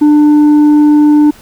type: tone with tanh clipping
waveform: sine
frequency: 297.7 Hz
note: D4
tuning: 24 cents sharp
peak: -4 dBFS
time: 0.01-1.31 s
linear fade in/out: 10 ms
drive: 4 dB
effects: pink hiss -39 dBFS RMS until 1.41 s